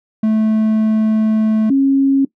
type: tone pair in turn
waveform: triangle / sine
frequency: 218 / 272.7 Hz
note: A3 / C#4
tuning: -16 / -28 cents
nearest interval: major third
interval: 388 cents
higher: second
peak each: -9 dBFS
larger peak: neither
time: 0.23-1.7 / 1.7-2.25 s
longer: first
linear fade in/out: 5 ms
effects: noise-tail reverb RT60 0.1 s tail -19 dB re dry